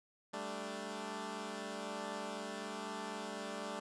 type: chord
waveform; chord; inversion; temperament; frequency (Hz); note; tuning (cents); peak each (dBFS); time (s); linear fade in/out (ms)
10% pulse; G suspended second; none; equal; 196 / 220 / 293.7; G3 / A3 / D4; 0 / 0 / 0; -37 / -36 / -39; 0.33-3.8; 10
effects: resampled to 22050 Hz